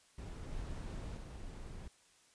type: noise with level steps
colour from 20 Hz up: brown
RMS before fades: -45 / -43 / -47 dBFS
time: 0.18-1.88 s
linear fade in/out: 5 ms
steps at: 0.51 / 1.17 s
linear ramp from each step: 2 ms
effects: white hiss -67 dBFS RMS until 2.34 s + resampled to 22050 Hz